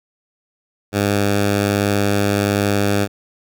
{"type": "tone", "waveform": "10% pulse", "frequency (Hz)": 101.3, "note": "G#2", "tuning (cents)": -43, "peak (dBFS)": -7, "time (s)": [0.92, 3.08], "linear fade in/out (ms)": 50, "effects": []}